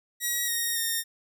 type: tone with pitch steps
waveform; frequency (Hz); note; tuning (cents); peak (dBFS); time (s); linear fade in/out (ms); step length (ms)
5% pulse; 1912 / 1866 / 1835; A#6 / A#6 / A#6; +43 / +1 / -28; -16; 0.2-1.04; 50; 280
effects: none